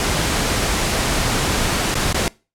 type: noise with dropouts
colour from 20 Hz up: pink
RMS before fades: -19 dBFS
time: 0-2.28 s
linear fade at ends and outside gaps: 1 ms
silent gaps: 1.943-1.953 / 2.128-2.144 s
effects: noise-tail reverb RT60 0.3 s tail -23 dB re dry + low-pass 10000 Hz 12 dB/octave